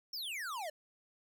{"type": "exponential sweep", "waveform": "square", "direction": "down", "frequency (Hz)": [5588, 580], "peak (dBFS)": -39, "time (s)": [0.13, 0.7], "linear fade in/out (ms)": 5, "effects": []}